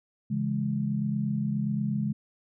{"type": "chord", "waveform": "sine", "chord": "C# minor", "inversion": "none", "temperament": "just", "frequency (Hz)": [138.59, 166.31, 207.9], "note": ["C#3", "E3", "G#3"], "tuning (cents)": [0, 16, 2], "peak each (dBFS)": [-30, -34, -28], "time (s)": [0.3, 2.13], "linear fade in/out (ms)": 10, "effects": []}